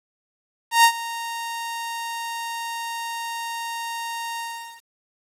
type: tone with ADSR envelope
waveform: sawtooth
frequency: 927 Hz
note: A#5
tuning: 10 cents flat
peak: -6 dBFS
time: 0.71-4.83 s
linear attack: 130 ms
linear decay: 76 ms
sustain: -18 dB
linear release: 440 ms
effects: resampled to 32000 Hz + 8-bit